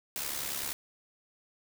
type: noise with amplitude modulation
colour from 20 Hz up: white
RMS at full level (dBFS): -33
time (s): 0.16-0.73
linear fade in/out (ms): 0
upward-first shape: sine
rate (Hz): 70.2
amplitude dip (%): 60
effects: none